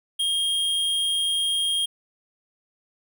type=tone; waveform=square; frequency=3234 Hz; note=G#7; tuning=47 cents flat; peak=-22 dBFS; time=0.19-1.86 s; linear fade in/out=10 ms; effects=none